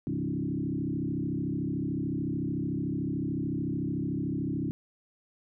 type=tone with frequency modulation; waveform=sine; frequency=222.1 Hz; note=A3; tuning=16 cents sharp; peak=-28 dBFS; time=0.07-4.71 s; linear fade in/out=0 ms; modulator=33.6 Hz; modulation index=3.1; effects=none